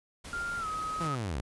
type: noise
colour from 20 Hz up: pink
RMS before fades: -44 dBFS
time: 0.24-1.08 s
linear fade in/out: 10 ms
type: tone with pitch glide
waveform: sine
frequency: 1396.9 to 1266.2 Hz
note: F6 to D#6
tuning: 0 to +30 cents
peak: -32 dBFS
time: 0.33-1.15 s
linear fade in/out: 2 ms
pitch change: -170 cents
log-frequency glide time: 0.58-0.67 s
type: linear sweep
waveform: sawtooth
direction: down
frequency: 174.61 to 55 Hz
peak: -28 dBFS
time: 1-1.41 s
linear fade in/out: 10 ms
effects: resampled to 24000 Hz